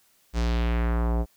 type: tone with low-pass filter sweep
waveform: square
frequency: 58.3 Hz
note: A#1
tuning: 1 cent sharp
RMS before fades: -24 dBFS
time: 0.33-1.26 s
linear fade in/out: 50 ms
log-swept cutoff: 6800 to 650 Hz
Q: 1.5
effects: white hiss -63 dBFS RMS until 1.36 s